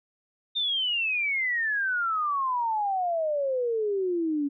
sine exponential sweep, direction down, 3663 to 278.5 Hz, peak -24 dBFS, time 0.55-4.49 s, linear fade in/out 20 ms, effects none

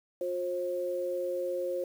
sine tone pair together, 357.5 / 534 Hz, F4 / C5, +41 / +35 cents, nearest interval perfect fifth, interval 694 cents, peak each -35 / -31 dBFS, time 0.21-1.84 s, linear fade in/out 2 ms, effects 9-bit

